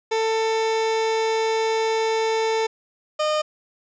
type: tone pair in turn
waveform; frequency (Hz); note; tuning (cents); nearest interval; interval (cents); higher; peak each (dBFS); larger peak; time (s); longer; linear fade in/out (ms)
30% pulse; 445.2 / 611.1; A4 / D#5; +20 / -31; perfect fourth; 549; second; -17; neither; 0.11-2.67 / 3.19-3.42; first; 10
effects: resampled to 16000 Hz + 9-bit